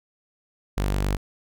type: tone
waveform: sawtooth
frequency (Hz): 49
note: G1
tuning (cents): 0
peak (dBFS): -18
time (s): 0.77-1.17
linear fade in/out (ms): 10
effects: none